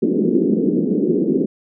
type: band-pass noise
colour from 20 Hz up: white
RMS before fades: -17 dBFS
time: 0.02-1.46 s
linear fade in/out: 10 ms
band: 180 to 410 Hz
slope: 48 dB/octave
effects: none